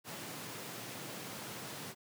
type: high-pass noise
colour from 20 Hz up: pink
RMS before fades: -45 dBFS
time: 0.04-1.95 s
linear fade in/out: 50 ms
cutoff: 110 Hz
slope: 48 dB/octave
effects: none